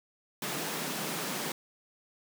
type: high-pass noise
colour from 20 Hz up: pink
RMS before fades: -35 dBFS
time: 0.42-1.52 s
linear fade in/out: 2 ms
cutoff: 140 Hz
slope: 96 dB/octave
effects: none